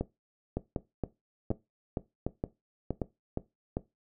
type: two click trains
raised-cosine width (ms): 2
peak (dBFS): -17 / -17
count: 7 / 6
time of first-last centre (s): 0.57-3.374 / 0.01-3.769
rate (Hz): 2.14 / 1.33
effects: noise-tail reverb RT60 0.2 s tail -17 dB re dry